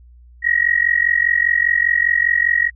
sine tone with amplitude modulation, 1897 Hz, A#6, 30 cents sharp, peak -9 dBFS, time 0.42-2.71 s, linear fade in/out 50 ms, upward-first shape sine, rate 45 Hz, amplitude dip 90%, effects added 60 Hz sine -42 dBFS peak until 2.75 s

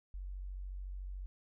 sine tone, 46.89 Hz, F#1, 24 cents sharp, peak -40 dBFS, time 0.14-1.26 s, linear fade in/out 0 ms, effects none

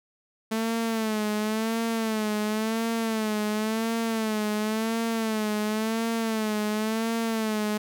sawtooth tone with vibrato, 219.7 Hz, A3, 2 cents flat, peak -21 dBFS, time 0.51-7.78 s, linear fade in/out 10 ms, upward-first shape sine, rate 0.94 Hz, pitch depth 70 cents each way, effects none

